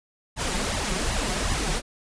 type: noise with flanger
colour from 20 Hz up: pink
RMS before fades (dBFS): -26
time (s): 0.36-1.82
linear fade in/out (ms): 50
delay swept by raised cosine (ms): 0.99 to 5.49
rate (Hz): 2.6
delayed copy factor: +0.75
effects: resampled to 22050 Hz